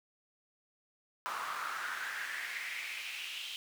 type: noise with high-pass filter sweep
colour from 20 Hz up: brown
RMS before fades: -40 dBFS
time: 1.26-3.56 s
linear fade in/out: 0 ms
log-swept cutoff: 1100 to 3100 Hz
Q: 4.8
effects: none